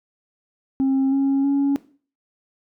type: tone with pitch steps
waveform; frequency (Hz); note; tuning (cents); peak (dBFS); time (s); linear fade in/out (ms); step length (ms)
sine; 268.2 / 273.7 / 279.3; C4 / C#4 / C#4; +43 / -22 / +13; -14; 0.8-1.76; 0; 320
effects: noise-tail reverb RT60 0.4 s tail -18 dB re dry + tanh soft clip ceiling -15 dBFS